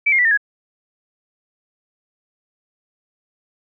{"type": "tone with pitch steps", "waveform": "sine", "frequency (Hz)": [2310, 2131, 1965, 1812.4, 1671.6], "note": ["D7", "C7", "B6", "A#6", "G#6"], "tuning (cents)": [-29, 31, -9, -49, 11], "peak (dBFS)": -12, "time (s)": [0.06, 0.375], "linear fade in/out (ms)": 10, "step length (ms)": 63, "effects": []}